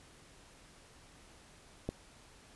click, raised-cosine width 2 ms, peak -21 dBFS, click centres 1.89 s, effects pink hiss -59 dBFS RMS until 2.55 s + resampled to 24000 Hz

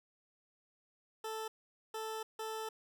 20% pulse tone bursts at uneven times, 440 Hz, A4, in tune, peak -34 dBFS, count 3, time 1.24-1.48 / 1.94-2.23 / 2.39-2.69 s, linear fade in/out 5 ms, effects none

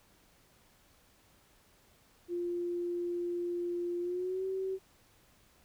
sine tone with pitch glide, 349.2 to 380.8 Hz, F4 to F#4, 0 to +50 cents, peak -32 dBFS, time 2.28-4.79 s, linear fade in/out 50 ms, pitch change +150 cents, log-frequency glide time 4.01-4.45 s, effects pink hiss -65 dBFS RMS until 5.64 s

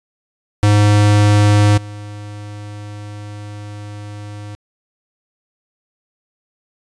square tone with level steps, 103.83 Hz, G#2, in tune, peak -9 / -29 dBFS, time 0.63-4.55 s, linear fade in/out 0 ms, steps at 1.77 s, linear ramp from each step 10 ms, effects resampled to 22050 Hz

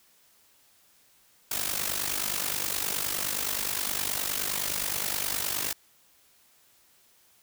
white noise with amplitude modulation, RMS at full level -27 dBFS, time 1.51-5.73 s, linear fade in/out 5 ms, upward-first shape sine, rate 49.6 Hz, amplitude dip 75%, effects white hiss -62 dBFS RMS until 7.42 s

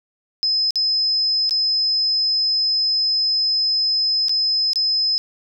sine tone with dropouts, 5100 Hz, D#8, 42 cents sharp, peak -16 dBFS, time 0.43-5.18 s, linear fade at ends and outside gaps 0 ms, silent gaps 0.707-0.757 / 1.494-1.509 / 4.284-4.294 / 4.733-4.758 s, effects none

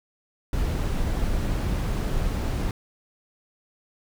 brown noise, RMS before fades -25 dBFS, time 0.53-2.71 s, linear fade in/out 2 ms, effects none

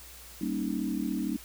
sine chord, Eb dominant seventh, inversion first, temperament equal, 196 / 233.1 / 277.2 / 311.1 Hz, G3 / Bb3 / Db4 / Eb4, 0 / 0 / 0 / 0 cents, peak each -34 dBFS, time 0.41-1.37 s, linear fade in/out 5 ms, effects added 60 Hz sine -52 dBFS peak until 1.44 s + white hiss -49 dBFS RMS until 1.44 s

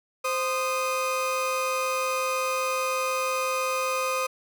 30% pulse tone pair together, 520 / 1236.8 Hz, C5 / D#6, -11 / -11 cents, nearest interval octave + minor third, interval 1500 cents, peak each -25 dBFS, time 0.24-4.27 s, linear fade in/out 10 ms, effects none

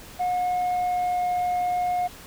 sine tone with pitch glide, 722 to 717.8 Hz, F#5 to F5, -43 to +47 cents, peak -19 dBFS, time 0.19-2.08 s, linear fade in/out 20 ms, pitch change -10 cents, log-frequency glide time 0.6-1.31 s, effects tanh soft clip ceiling -21 dBFS + pink hiss -44 dBFS RMS until 2.26 s

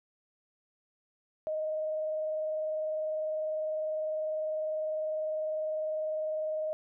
sine tone with vibrato, 622.3 Hz, D#5, in tune, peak -30 dBFS, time 1.47-6.73 s, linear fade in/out 0 ms, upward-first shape square, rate 20 Hz, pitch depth 20 cents each way, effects none

